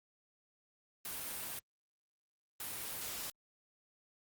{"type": "noise bursts at uneven times", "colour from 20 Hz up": "white", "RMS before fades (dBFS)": -42, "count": 2, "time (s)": [[1.05, 1.59], [2.6, 3.3]], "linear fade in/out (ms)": 2, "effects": ["Opus 32 kbps"]}